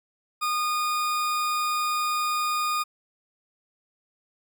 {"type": "tone", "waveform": "40% pulse", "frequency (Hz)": 1225, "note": "D#6", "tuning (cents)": -27, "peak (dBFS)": -23, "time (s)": [0.41, 2.84], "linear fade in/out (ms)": 20, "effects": []}